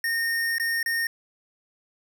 square tone with dropouts, 1839 Hz, A#6, 24 cents flat, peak -24 dBFS, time 0.04-1.07 s, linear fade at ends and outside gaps 2 ms, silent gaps 0.583-0.598 / 0.829-0.86 s, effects none

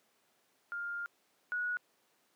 sine tone pair in turn, 1405 / 1460.1 Hz, F6 / F#6, +10 / -23 cents, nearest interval minor second, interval 67 cents, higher second, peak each -36 / -32 dBFS, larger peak second, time 0.72-1.06 / 1.52-1.77 s, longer first, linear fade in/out 0 ms, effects pink hiss -72 dBFS RMS until 2.35 s + high-pass 300 Hz 12 dB/octave

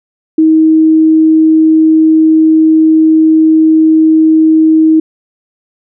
sine tone, 316.9 Hz, D#4, 32 cents sharp, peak -3 dBFS, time 0.38-5 s, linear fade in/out 5 ms, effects none

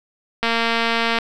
click train, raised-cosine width 0.3 ms, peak -4 dBFS, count 175, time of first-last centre 0.43-1.187 s, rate 230 Hz, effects none

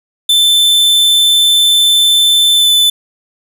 45% pulse tone with pitch glide, 3533 to 3507 Hz, A7 to A7, +6 to -6 cents, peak -6 dBFS, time 0.29-2.9 s, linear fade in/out 5 ms, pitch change -12 cents, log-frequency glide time 2.55-2.69 s, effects none

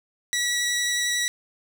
15% pulse tone with vibrato, 1937 Hz, B6, 34 cents flat, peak -16 dBFS, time 0.33-1.28 s, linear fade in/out 0 ms, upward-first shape triangle, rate 11 Hz, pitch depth 15 cents each way, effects none

